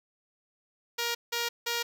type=tone bursts; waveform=5% pulse; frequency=471.4 Hz; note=A#4; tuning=19 cents sharp; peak=-17 dBFS; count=3; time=0.98-1.83 s; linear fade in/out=10 ms; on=170 ms; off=170 ms; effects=none